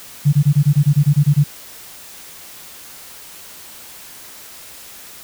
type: tone bursts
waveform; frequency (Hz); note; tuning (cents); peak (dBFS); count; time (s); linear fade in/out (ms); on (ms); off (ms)
sine; 144.9; D3; -23; -8; 12; 0.25-1.441; 20; 80; 21
effects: white hiss -38 dBFS RMS until 5.23 s